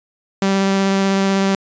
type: tone with vibrato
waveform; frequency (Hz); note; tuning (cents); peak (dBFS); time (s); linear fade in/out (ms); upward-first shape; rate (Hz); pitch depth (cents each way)
sawtooth; 194.7; G3; -12; -10; 0.42-1.55; 2; sine; 16; 8
effects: resampled to 16000 Hz